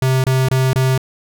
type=tone bursts; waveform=square; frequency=130.81 Hz; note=C3; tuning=in tune; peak=-13 dBFS; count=4; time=0.02-0.978 s; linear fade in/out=2 ms; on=220 ms; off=26 ms; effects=none